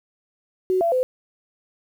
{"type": "tone with pitch steps", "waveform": "sine", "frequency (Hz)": [372.1, 676, 510], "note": ["F#4", "E5", "C5"], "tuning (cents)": [10, 43, -44], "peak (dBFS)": -17, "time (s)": [0.7, 1.03], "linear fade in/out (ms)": 0, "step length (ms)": 110, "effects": ["8-bit"]}